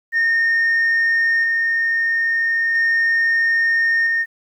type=tone with tremolo; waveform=sine; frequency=1833 Hz; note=A#6; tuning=30 cents flat; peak=-12 dBFS; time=0.12-4.26 s; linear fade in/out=50 ms; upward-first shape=square; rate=0.38 Hz; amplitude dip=25%; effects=tanh soft clip ceiling -12 dBFS + 9-bit